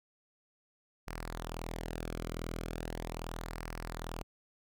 sawtooth tone with flanger, 41.2 Hz, E1, in tune, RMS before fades -41 dBFS, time 1.07-4.23 s, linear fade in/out 10 ms, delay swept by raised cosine 0.28 to 1.14 ms, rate 0.38 Hz, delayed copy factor -0.55, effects none

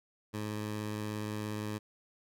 15% pulse tone with vibrato, 106.3 Hz, G#2, 41 cents sharp, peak -29 dBFS, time 0.33-1.79 s, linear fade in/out 20 ms, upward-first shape triangle, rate 17 Hz, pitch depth 16 cents each way, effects none

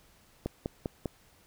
click train, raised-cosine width 2 ms, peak -18 dBFS, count 4, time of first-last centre 0.46-1.058 s, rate 5.02 Hz, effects pink hiss -62 dBFS RMS until 1.46 s

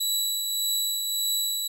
20% pulse tone with tremolo, 3932 Hz, B7, 8 cents flat, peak -17 dBFS, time 0-1.68 s, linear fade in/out 10 ms, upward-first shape triangle, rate 1.7 Hz, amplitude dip 40%, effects none

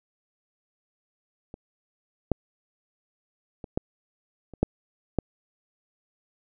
clicks, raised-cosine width 2 ms, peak -26 / -8 / -24 / -11 / -29 / -7 / -9 dBFS, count 7, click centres 1.541 / 2.317 / 3.642 / 3.775 / 4.537 / 4.63 / 5.187 s, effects none

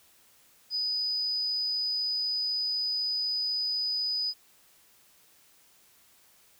sine tone, 4978 Hz, D#8, in tune, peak -27 dBFS, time 0.7-4.34 s, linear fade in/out 50 ms, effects white hiss -61 dBFS RMS until 6.59 s

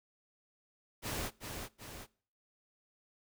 pink noise with echo, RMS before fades -38 dBFS, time 1.02-1.31 s, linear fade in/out 50 ms, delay 380 ms, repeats 2, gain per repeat -5 dB, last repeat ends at 2.07 s, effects noise-tail reverb RT60 0.5 s tail -23 dB re dry

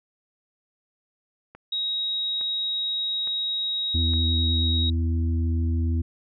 click train, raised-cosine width 0.5 ms, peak -28 dBFS, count 4, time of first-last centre 1.55-4.136 s, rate 1.16 Hz
sine tone, 3798 Hz, A#7, 32 cents sharp, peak -24 dBFS, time 1.72-4.9 s, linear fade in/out 5 ms
harmonic tone, 82.41 Hz, E2, in tune, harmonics 1 / 3 / 4, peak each -21 / -31 / -37 dBFS, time 3.94-6.02 s, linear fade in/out 10 ms
effects none

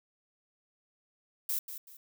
violet noise with echo, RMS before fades -32 dBFS, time 1.49-1.59 s, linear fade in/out 5 ms, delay 190 ms, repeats 2, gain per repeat -10 dB, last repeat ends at 1.97 s, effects none

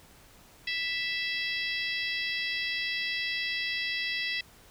harmonic tone with a mistuned harmonic, 659.3 Hz, E5, in tune, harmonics 3 / 4 / 5 / 6 / 7 / 8, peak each -33 / -35 / -37 / -39 / -40 / -41 dBFS, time 0.67-4.41 s, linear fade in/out 5 ms, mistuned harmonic 7, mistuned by +36 cents, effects pink hiss -56 dBFS RMS until 4.7 s

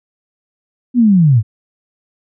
sine linear sweep, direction down, 254.6 to 99.7 Hz, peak -6 dBFS, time 0.94-1.43 s, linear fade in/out 50 ms, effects none

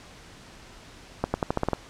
accelerating click train, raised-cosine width 1 ms, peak -9 dBFS, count 8, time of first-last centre 1.24-1.733 s, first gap 100 ms, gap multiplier 0.88, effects pink hiss -48 dBFS RMS until 1.89 s + low-pass 7000 Hz 12 dB/octave

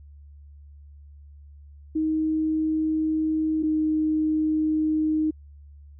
sine tone pair in turn, 313.8 / 310.6 Hz, D#4 / D#4, +15 / -3 cents, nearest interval unison, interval 18 cents, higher first, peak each -21 / -20 dBFS, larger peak second, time 1.95-3.63 / 3.63-5.31 s, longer neither, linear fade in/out 10 ms, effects added 72 Hz sine -44 dBFS peak until 5.99 s

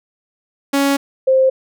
sawtooth / sine tone pair in turn, 278.5 / 525.7 Hz, C#4 / C5, +8 / +8 cents, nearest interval major seventh, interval 1100 cents, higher second, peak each -9 dBFS, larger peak neither, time 0.73-0.97 / 1.27-1.5 s, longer first, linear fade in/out 10 ms, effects none

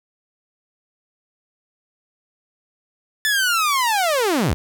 sawtooth linear sweep, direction down, 1760 to 49.5 Hz, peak -13 dBFS, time 3.25-4.54 s, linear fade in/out 0 ms, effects none

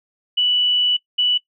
sine tone pair in turn, 2960 / 2960 Hz, F#7 / F#7, 0 / 0 cents, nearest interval unison, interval 0 cents, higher neither, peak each -14 dBFS, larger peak neither, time 0.37-0.97 / 1.18-1.38 s, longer first, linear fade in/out 10 ms, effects noise-tail reverb RT60 0.1 s tail -20 dB re dry

